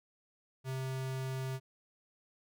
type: tone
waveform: square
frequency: 131.6 Hz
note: C3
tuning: 10 cents sharp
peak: -36 dBFS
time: 0.64-1.6 s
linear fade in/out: 50 ms
effects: none